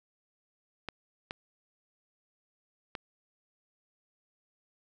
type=clicks; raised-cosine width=0.3 ms; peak=-20 dBFS; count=3; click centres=0.887 / 1.309 / 2.952 s; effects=none